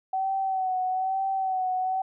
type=tone with vibrato; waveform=sine; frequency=757 Hz; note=F#5; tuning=39 cents sharp; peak=-24 dBFS; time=0.13-2.02 s; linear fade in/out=5 ms; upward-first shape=sine; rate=1.1 Hz; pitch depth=39 cents each way; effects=none